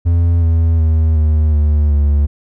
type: tone with pitch steps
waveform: triangle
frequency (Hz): 85 / 82.29 / 79.68 / 77.14 / 74.68 / 72.31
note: F2 / E2 / D#2 / D#2 / D2 / D2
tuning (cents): -46 / -2 / +42 / -14 / +30 / -26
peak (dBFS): -7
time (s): 0.05-2.27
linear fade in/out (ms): 20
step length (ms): 370
effects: none